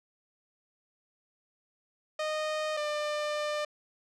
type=tone pair in turn; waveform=sawtooth; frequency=617 / 598.1 Hz; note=D#5 / D5; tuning=-15 / +31 cents; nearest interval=minor second; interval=54 cents; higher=first; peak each=-26 dBFS; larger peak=neither; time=2.19-2.77 / 2.77-3.65 s; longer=second; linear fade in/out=5 ms; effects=low-pass 6000 Hz 12 dB/octave